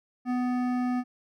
triangle tone with hard clipping, 248.8 Hz, B3, 13 cents sharp, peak -27 dBFS, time 0.25-1.04 s, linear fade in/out 50 ms, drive 17 dB, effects none

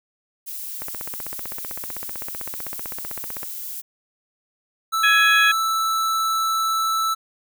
violet noise, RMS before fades -32 dBFS, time 0.46-3.82 s, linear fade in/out 20 ms
click train, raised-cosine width 0.5 ms, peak -18 dBFS, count 42, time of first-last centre 0.82-3.431 s, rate 15.7 Hz
square tone, 1318.5 Hz, E6, in tune, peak -20 dBFS, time 4.92-7.15 s, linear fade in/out 20 ms
harmonic tone, 836 Hz, G#5, 11 cents sharp, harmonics 2 / 3 / 4, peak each -16 / -20 / -22 dBFS, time 5.03-5.52 s, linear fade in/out 10 ms
effects none

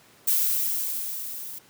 violet noise with level ramp, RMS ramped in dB -21 to -38 dBFS, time 0.27-1.59 s, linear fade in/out 10 ms, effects pink hiss -55 dBFS RMS until 1.69 s + high-pass 150 Hz 12 dB/octave

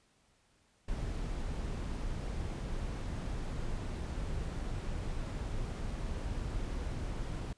brown noise, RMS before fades -37 dBFS, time 0.88-7.53 s, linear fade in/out 5 ms, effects pink hiss -70 dBFS RMS until 7.57 s + resampled to 22050 Hz

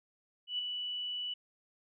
sine tone with ADSR envelope, 2960 Hz, F#7, in tune, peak -30 dBFS, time 0.47-1.34 s, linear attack 120 ms, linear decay 3 ms, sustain -5 dB, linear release 7 ms, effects none

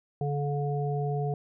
harmonic tone, 143.7 Hz, D3, 37 cents flat, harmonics 1 / 3 / 5, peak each -28 / -33 / -35 dBFS, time 0.21-1.34 s, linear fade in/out 2 ms, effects none

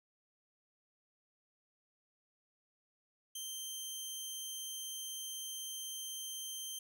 15% pulse tone, 3136 Hz, G7, in tune, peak -34 dBFS, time 3.35-6.79 s, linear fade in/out 5 ms, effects none

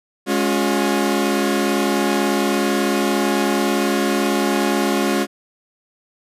sawtooth chord, Db major, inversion second, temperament equal with one note detuned, 207.7 / 277.2 / 357.4 Hz, Ab3 / Db4 / F4, 0 / 0 / +40 cents, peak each -17 dBFS, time 0.26-5.27 s, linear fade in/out 50 ms, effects resampled to 32000 Hz

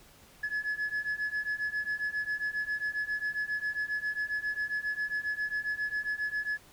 sine beating tone pair, 1701 / 1708.4 Hz, G#6 / G#6, +41 / +48 cents, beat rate 7.4 Hz, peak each -32 / -31 dBFS, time 0.43-6.58 s, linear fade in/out 10 ms, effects tanh soft clip ceiling -27 dBFS + pink hiss -57 dBFS RMS until 6.72 s

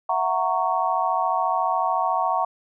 sine chord, F# dominant seventh, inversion third, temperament just, 666 / 740 / 925 / 1110 Hz, E5 / F#5 / A#5 / C#6, +18 / 0 / -14 / +2 cents, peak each -28 / -24 / -25 / -25 dBFS, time 0.09-2.45 s, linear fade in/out 5 ms, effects none

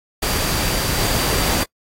sine tone in noise, 4704 Hz, D8, 2 cents sharp, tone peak -30 dBFS, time 0.22-1.64 s, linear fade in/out 10 ms, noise pink, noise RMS -20 dBFS, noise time 0.22-1.64 s, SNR -13 dB, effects noise-tail reverb RT60 0.1 s tail -25 dB re dry + AAC 48 kbps

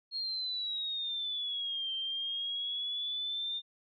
sine exponential two-way sweep, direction down then up, 4280 to 3136 to 3622 Hz, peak -33 dBFS, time 0.11-3.62 s, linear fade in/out 50 ms, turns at 1.93 s, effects none

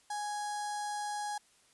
sawtooth tone with notch filter, 830.6 Hz, G#5, in tune, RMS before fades -37 dBFS, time 0.1-1.38 s, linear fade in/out 5 ms, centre 2500 Hz, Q 0.85, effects white hiss -66 dBFS RMS until 1.73 s + resampled to 24000 Hz

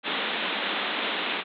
white band-pass noise, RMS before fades -29 dBFS, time 0.03-1.44 s, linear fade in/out 50 ms, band 180 to 3800 Hz, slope 96 dB/octave, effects none

